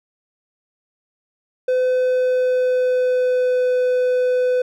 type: tone with pitch glide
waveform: triangle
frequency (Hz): 508 to 501.9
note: B4 to B4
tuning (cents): +49 to +28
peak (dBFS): -13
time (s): 1.68-4.62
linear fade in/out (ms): 5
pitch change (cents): -21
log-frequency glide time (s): 1.83-3.7
effects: none